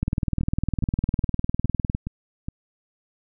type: two click trains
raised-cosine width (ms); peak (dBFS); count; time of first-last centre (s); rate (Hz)
5; -16 / -10; 6 / 39; 0.41-2.485 / 0.03-1.949; 2.41 / 19.8
effects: none